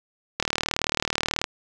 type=click train; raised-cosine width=0.2 ms; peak=-5 dBFS; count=41; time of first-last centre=0.4-1.442 s; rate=38.4 Hz; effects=none